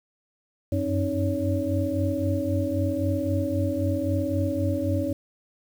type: tone cluster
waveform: sine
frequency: 93.1 / 96.9 / 269 / 309.9 / 563 Hz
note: F#2 / G2 / C4 / D#4 / C#5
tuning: +11 / -20 / +48 / -7 / +27 cents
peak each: -29 dBFS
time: 0.72-5.13 s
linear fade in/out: 5 ms
effects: 8-bit